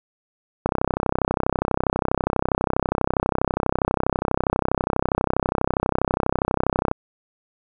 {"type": "click train", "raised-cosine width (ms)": 1, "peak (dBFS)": -5, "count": 203, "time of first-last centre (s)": [0.66, 6.914], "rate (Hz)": 32.3, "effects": []}